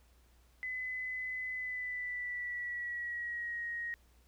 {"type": "tone with pitch glide", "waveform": "sine", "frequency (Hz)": [2016, 1881], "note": ["B6", "A#6"], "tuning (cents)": [35, 15], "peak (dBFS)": -36, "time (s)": [0.63, 3.94], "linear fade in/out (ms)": 0, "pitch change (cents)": -120, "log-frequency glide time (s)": [1.53, 3.66], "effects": ["added 60 Hz sine -63 dBFS peak until 4.27 s", "pink hiss -70 dBFS RMS until 4.27 s"]}